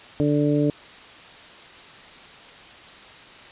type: harmonic tone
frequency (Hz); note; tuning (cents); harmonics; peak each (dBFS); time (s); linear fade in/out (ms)
146.83; D3; 0; 1 / 2 / 3 / 4; -23 / -20 / -25 / -28; 0.2-0.7; 0
effects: white hiss -44 dBFS RMS until 3.51 s + resampled to 8000 Hz